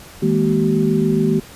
sine tone cluster, 160.6 / 208.1 / 235.3 / 381.6 Hz, E3 / G#3 / A#3 / G4, -45 / +4 / +16 / -47 cents, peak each -19 dBFS, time 0.22-1.4 s, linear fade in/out 10 ms, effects pink hiss -40 dBFS RMS until 1.55 s + resampled to 32000 Hz

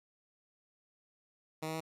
10% pulse tone with pitch steps, 157.4 / 158.95 / 160.52 Hz, D#3 / D#3 / E3, +20 / +37 / -46 cents, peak -28 dBFS, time 1.62-1.806 s, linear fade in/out 10 ms, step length 62 ms, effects resampled to 32000 Hz + 11-bit

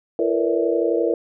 sine tone cluster, 338.5 / 454.7 / 486.3 / 572 / 650 Hz, E4 / A#4 / B4 / D5 / E5, +46 / -43 / -27 / -46 / -24 cents, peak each -22 / -22 / -23 / -26 / -28 dBFS, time 0.19-1.14 s, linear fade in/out 2 ms, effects none

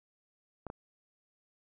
clicks, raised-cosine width 1 ms, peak -26 dBFS, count 2, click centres 0.667 / 0.701 s, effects none

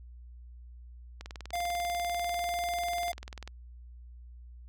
click train, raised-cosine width 0.2 ms, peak -25 dBFS, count 47, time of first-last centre 1.21-3.476 s, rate 20.3 Hz
square tone, 698.5 Hz, F5, in tune, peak -31 dBFS, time 1.53-3.12 s, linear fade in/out 5 ms
effects added 60 Hz sine -46 dBFS peak until 4.68 s

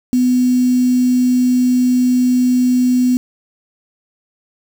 sine tone with quantisation, 250 Hz, B3, 21 cents sharp, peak -10 dBFS, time 0.13-3.17 s, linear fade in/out 0 ms, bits 5, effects none

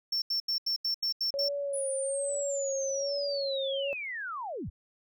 triangle tone bursts, 5420 Hz, E8, 47 cents sharp, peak -26 dBFS, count 8, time 0.12-1.487 s, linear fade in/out 5 ms, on 100 ms, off 81 ms
sine tone with vibrato, 554.4 Hz, C#5, in tune, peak -30 dBFS, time 1.34-3.93 s, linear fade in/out 0 ms, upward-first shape sine, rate 1.2 Hz, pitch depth 46 cents each way
sine linear sweep, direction down, 9956 to 31 Hz, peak -34 dBFS, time 1.73-4.7 s, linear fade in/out 10 ms
effects none

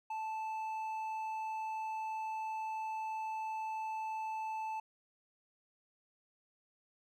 sine tone with hard clipping, 877 Hz, A5, 6 cents flat, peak -38 dBFS, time 0.1-4.8 s, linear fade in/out 5 ms, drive 5 dB, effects none

